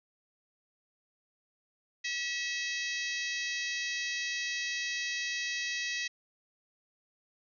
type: harmonic tone with a mistuned harmonic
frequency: 646 Hz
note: E5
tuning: 35 cents flat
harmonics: 3 / 4 / 5 / 6 / 7 / 8 / 9 / 10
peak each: -36 / -38 / -44 / -41 / -43 / -45 / -44 / -47 dBFS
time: 2.04-6.08 s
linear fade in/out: 10 ms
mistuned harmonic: 8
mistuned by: -24 cents
effects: none